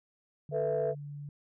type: tone with pitch glide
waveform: sine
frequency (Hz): 147.5 to 144.72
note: D3 to D3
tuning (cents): +8 to -25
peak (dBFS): -39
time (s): 0.49-1.29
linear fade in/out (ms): 2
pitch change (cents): -33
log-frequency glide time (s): 0.68-0.93
type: chord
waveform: sine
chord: A suspended second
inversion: none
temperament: just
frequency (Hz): 440 / 495 / 660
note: A4 / B4 / E5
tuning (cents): 0 / +4 / +2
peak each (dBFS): -31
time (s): 0.51-0.95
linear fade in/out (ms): 50
effects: tanh soft clip ceiling -21 dBFS